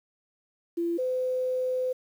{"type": "tone pair in turn", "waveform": "sine", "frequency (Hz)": [340.2, 509.7], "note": ["F4", "C5"], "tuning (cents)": [-45, -45], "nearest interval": "perfect fifth", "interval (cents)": 700, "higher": "second", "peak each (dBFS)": -25, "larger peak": "neither", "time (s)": [[0.77, 0.98], [0.98, 1.93]], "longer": "second", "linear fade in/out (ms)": 10, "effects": ["9-bit"]}